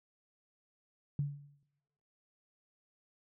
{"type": "tone with exponential decay", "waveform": "sine", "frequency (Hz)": 143.4, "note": "D3", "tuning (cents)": -41, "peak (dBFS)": -28, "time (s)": [1.19, 1.63], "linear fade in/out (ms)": 2, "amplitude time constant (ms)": 94, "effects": ["noise-tail reverb RT60 1.0 s tail -23 dB re dry"]}